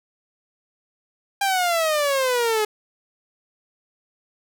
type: exponential sweep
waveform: sawtooth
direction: down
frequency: 804 to 420 Hz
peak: -15 dBFS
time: 1.41-2.65 s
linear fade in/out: 5 ms
effects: none